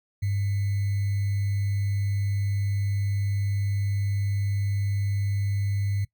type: tone with sample-and-hold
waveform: sine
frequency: 100 Hz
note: G2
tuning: 35 cents sharp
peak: -23 dBFS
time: 0.22-6.05 s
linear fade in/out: 10 ms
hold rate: 2100 Hz
effects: noise-tail reverb RT60 0.1 s tail -20 dB re dry